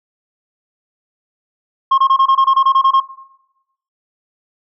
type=tone bursts; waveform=sine; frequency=1073 Hz; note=C6; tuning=43 cents sharp; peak=-5 dBFS; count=12; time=1.91-3.004 s; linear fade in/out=10 ms; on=71 ms; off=22 ms; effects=noise-tail reverb RT60 0.9 s tail -19 dB re dry + tanh soft clip ceiling -7 dBFS